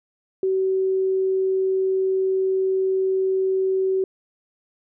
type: tone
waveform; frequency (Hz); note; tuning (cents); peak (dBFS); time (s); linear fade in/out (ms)
sine; 380; F#4; +46; -18; 0.43-4.04; 2
effects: none